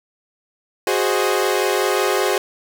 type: chord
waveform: sawtooth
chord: Ab dominant seventh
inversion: third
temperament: equal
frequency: 370 / 415.3 / 523.3 / 622.3 Hz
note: Gb4 / Ab4 / C5 / Eb5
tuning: 0 / 0 / 0 / 0 cents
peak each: -17 / -17 / -19 / -23 dBFS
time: 0.87-2.38 s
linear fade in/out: 2 ms
effects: none